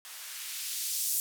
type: noise with band-pass filter sweep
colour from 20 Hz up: violet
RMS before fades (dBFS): -35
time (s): 0.05-1.2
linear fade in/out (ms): 0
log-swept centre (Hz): 880 to 7900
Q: 0.79
effects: none